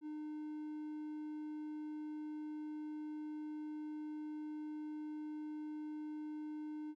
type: tone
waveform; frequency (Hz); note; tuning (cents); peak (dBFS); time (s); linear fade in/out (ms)
triangle; 304; D#4; -40; -40; 0.01-6.95; 50
effects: none